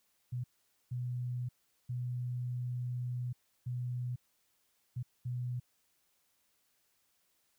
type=tone bursts at uneven times; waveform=sine; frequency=123.6 Hz; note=B2; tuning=2 cents sharp; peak=-34 dBFS; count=6; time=0.32-0.44 / 0.91-1.49 / 1.89-3.33 / 3.66-4.16 / 4.96-5.03 / 5.25-5.6 s; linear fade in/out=10 ms; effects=white hiss -75 dBFS RMS until 7.58 s